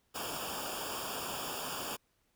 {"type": "noise with comb filter", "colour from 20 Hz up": "pink", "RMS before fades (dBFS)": -39, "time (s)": [0.14, 1.97], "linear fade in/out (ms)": 20, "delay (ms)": 0.49, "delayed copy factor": -0.95, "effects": ["pink hiss -75 dBFS RMS until 2.35 s"]}